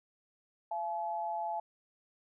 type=tone pair together; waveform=sine; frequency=681.8 / 856 Hz; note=F5 / A5; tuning=-42 / -48 cents; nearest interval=major third; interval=394 cents; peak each=-37 / -35 dBFS; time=0.71-1.6 s; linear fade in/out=5 ms; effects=none